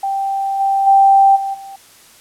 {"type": "tone with level steps", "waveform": "sine", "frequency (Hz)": 784, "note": "G5", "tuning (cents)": 0, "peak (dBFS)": [-16, -12, -6, -18, -30], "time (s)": [0.03, 1.76], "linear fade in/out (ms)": 5, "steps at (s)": [0.59, 0.86, 1.35, 1.53], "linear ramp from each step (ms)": 20, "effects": ["white hiss -45 dBFS RMS until 2.2 s", "low-pass 12000 Hz 12 dB/octave"]}